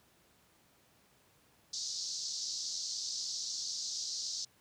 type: band-pass noise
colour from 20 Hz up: pink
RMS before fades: -39 dBFS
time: 1.73-4.45 s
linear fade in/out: 5 ms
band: 4300 to 6500 Hz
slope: 48 dB/octave
effects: pink hiss -67 dBFS RMS until 4.6 s + high-pass 80 Hz 12 dB/octave